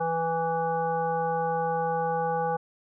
harmonic tone, 164.81 Hz, E3, in tune, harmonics 1 / 3 / 5 / 7 / 9, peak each -35 / -29 / -27 / -37 / -39 dBFS, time 0-2.57 s, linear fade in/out 10 ms, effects none

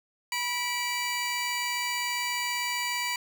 20% pulse tone pair together, 975.2 / 2321 Hz, B5 / D7, -22 / -21 cents, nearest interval octave + minor third, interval 1501 cents, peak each -26 dBFS, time 0.32-3.16 s, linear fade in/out 2 ms, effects none

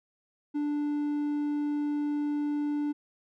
triangle tone, 293.7 Hz, D4, in tune, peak -25 dBFS, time 0.54-2.93 s, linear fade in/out 20 ms, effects none

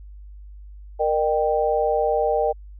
sine chord, Eb major, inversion second, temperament equal with one note detuned, 466.2 / 606.3 / 784 Hz, Bb4 / Eb5 / G5, 0 / -45 / 0 cents, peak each -22 / -22 / -23 dBFS, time 0.99-2.53 s, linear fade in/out 20 ms, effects added 50 Hz sine -38 dBFS peak until 2.79 s

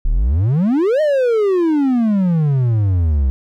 triangle exponential two-way sweep, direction up then down, 30.87 to 629 to 64.1 Hz, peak -10 dBFS, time 0.05-3.3 s, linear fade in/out 0 ms, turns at 1.01 s, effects none

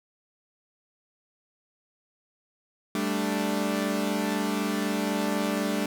sawtooth chord, G suspended second, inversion none, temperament equal, 196 / 220 / 293.7 Hz, G3 / A3 / D4, 0 / 0 / 0 cents, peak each -26 dBFS, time 2.95-5.86 s, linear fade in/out 2 ms, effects none

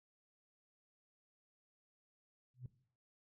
sine tone with exponential growth, 125.6 Hz, B2, 30 cents sharp, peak -39 dBFS, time 2.54-2.66 s, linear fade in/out 2 ms, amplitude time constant 26 ms, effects noise-tail reverb RT60 0.6 s tail -19 dB re dry + tanh soft clip ceiling -39 dBFS

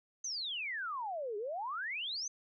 sine exponential two-way sweep, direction down then up, 6400 to 398.5 to 6400 Hz, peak -36 dBFS, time 0.24-2.28 s, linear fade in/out 5 ms, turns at 1.37 s, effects none

